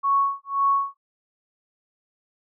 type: tone with tremolo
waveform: sine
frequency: 1108.7 Hz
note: C#6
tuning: in tune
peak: -16 dBFS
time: 0.03-0.97 s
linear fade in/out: 20 ms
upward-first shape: sine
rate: 1.9 Hz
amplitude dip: 100%
effects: none